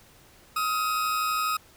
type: tone pair together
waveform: 40% pulse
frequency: 1261.9 / 1374 Hz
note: D#6 / F6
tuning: +24 / -29 cents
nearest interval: minor second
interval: 147 cents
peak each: -24 / -34 dBFS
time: 0.56-1.57 s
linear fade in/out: 5 ms
effects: pink hiss -55 dBFS RMS until 1.76 s